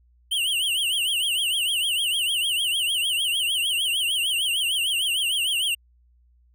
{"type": "tone with vibrato", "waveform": "square", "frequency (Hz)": 3000, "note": "F#7", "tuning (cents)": 23, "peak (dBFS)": -22, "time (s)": [0.31, 5.75], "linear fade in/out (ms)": 10, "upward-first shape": "triangle", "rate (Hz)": 6.6, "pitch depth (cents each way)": 190, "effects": ["added 60 Hz sine -56 dBFS peak until 6.54 s"]}